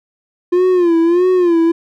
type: tone with vibrato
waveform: triangle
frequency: 349.2 Hz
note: F4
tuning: in tune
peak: -7 dBFS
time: 0.52-1.72 s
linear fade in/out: 10 ms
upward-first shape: sine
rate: 1.6 Hz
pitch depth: 100 cents each way
effects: none